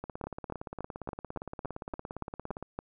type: two click trains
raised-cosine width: 1 ms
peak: -21 / -24 dBFS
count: 10 / 46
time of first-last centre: 0.24-2.79 / 0.04-2.626 s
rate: 3.53 / 17.4 Hz
effects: none